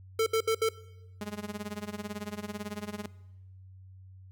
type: tone bursts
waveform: square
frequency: 445.8 Hz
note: A4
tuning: 23 cents sharp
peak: -24 dBFS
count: 4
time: 0.19-0.69 s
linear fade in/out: 5 ms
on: 74 ms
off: 68 ms
type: tone with tremolo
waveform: sawtooth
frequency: 207.7 Hz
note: G#3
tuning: in tune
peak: -29 dBFS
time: 1.21-3.06 s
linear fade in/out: 2 ms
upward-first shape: sine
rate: 18 Hz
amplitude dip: 90%
effects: noise-tail reverb RT60 1.0 s tail -20 dB re dry + added 94 Hz sine -48 dBFS peak until 4.31 s